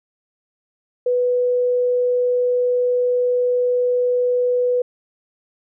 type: tone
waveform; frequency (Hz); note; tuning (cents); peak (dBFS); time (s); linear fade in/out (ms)
sine; 493.9; B4; 0; -15; 1.06-4.82; 5
effects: none